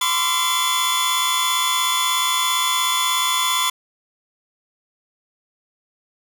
sawtooth tone cluster, 1023 / 1080 / 1161 / 1364 / 3447 Hz, C6 / C#6 / D6 / F6 / A7, -39 / -45 / -20 / -41 / -36 cents, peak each -18 / -25 / -24 / -27 / -18 dBFS, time 0.01-3.7 s, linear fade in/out 5 ms, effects none

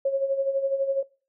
sine tone with tremolo, 545 Hz, C#5, 29 cents flat, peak -19 dBFS, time 0.05-1.03 s, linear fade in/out 5 ms, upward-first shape sine, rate 12 Hz, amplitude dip 60%, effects noise-tail reverb RT60 0.4 s tail -23 dB re dry

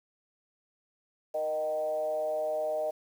sine tone with frequency modulation, 618 Hz, D#5, 12 cents flat, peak -28 dBFS, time 1.34-2.91 s, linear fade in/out 10 ms, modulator 150 Hz, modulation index 0.64, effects 9-bit

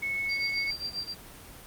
sine tone, 2200 Hz, C#7, 14 cents flat, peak -28 dBFS, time 0.02-0.71 s, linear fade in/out 10 ms
sine tone with tremolo, 4716 Hz, D8, 6 cents sharp, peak -28 dBFS, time 0.28-1.15 s, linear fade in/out 50 ms, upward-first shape triangle, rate 7.4 Hz, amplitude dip 95%
effects pink hiss -47 dBFS RMS until 1.66 s + Opus 24 kbps

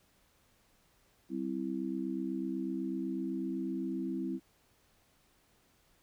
sine chord, C major, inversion second, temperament equal with one note detuned, 193.41 / 261.6 / 329.6 Hz, G3 / C4 / E4, -23 / 0 / 0 cents, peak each -39 / -37 / -37 dBFS, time 1.29-4.4 s, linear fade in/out 50 ms, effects pink hiss -69 dBFS RMS until 6.02 s

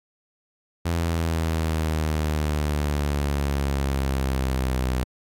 sawtooth exponential sweep, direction down, 84.7 to 63 Hz, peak -18 dBFS, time 0.85-5.04 s, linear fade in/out 10 ms, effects AAC 64 kbps

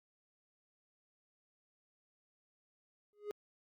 triangle tone with exponential growth, 415.3 Hz, G#4, in tune, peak -32 dBFS, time 3.13-3.31 s, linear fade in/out 0 ms, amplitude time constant 37 ms, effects Opus 48 kbps

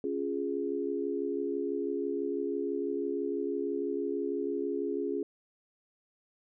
sine chord, Db major, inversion none, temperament equal, 277.2 / 349.2 / 415.3 Hz, Db4 / F4 / Ab4, 0 / 0 / 0 cents, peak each -35 / -35 / -33 dBFS, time 0.04-5.23 s, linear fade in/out 2 ms, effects none

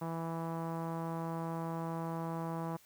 sawtooth tone with low-pass filter, 164.81 Hz, E3, in tune, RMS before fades -38 dBFS, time 0.01-2.77 s, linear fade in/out 10 ms, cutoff 1000 Hz, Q 2.6, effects white hiss -63 dBFS RMS until 2.85 s

